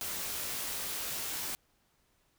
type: noise with comb filter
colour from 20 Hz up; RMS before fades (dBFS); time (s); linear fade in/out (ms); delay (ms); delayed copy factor
white; -37; 0.01-1.55; 0; 18; -0.5
effects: pink hiss -72 dBFS RMS until 2.38 s